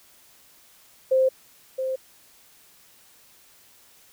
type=tone with echo; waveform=sine; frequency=523.3 Hz; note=C5; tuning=in tune; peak=-16 dBFS; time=1.11-1.29 s; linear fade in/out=10 ms; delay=670 ms; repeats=1; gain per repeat=-8 dB; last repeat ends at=1.96 s; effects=white hiss -55 dBFS RMS until 4.12 s

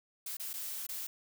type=noise with dropouts; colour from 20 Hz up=blue; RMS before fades=-40 dBFS; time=0.26-1.07 s; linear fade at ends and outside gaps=5 ms; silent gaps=0.37-0.397 / 0.532-0.537 / 0.868-0.889 s; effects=none

